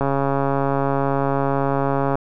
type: click train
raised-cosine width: 1 ms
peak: -7 dBFS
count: 297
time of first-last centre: 0.01-2.155 s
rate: 138 Hz
effects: none